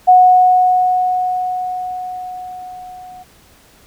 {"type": "tone with level ramp", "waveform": "sine", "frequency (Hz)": 733, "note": "F#5", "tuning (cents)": -16, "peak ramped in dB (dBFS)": [-3, -33], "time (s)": [0.07, 3.24], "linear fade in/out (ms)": 20, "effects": ["pink hiss -48 dBFS RMS until 3.86 s"]}